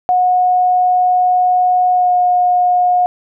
sine tone with pitch glide, 728 to 720.1 Hz, F#5 to F#5, -28 to -47 cents, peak -9 dBFS, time 0.09-3.06 s, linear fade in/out 0 ms, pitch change -19 cents, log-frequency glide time 1.93-2.13 s, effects none

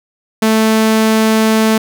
sawtooth tone, 220 Hz, A3, in tune, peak -5 dBFS, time 0.42-1.78 s, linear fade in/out 5 ms, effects none

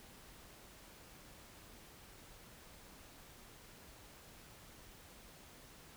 silence, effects pink hiss -58 dBFS RMS until 5.96 s

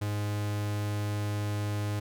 45% pulse tone, 103.83 Hz, G#2, in tune, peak -29 dBFS, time 0.01-2 s, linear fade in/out 10 ms, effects none

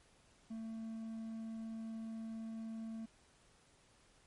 triangle tone, 223.7 Hz, A3, 29 cents sharp, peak -40 dBFS, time 0.5-3.06 s, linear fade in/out 10 ms, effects pink hiss -68 dBFS RMS until 4.26 s + MP3 48 kbps

